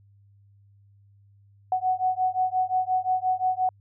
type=beating tone pair; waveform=sine; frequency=740 / 745.7 Hz; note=F#5 / F#5; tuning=0 / +13 cents; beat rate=5.7 Hz; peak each=-25 / -25 dBFS; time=1.72-3.69 s; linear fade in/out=2 ms; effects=added 100 Hz sine -54 dBFS peak until 3.8 s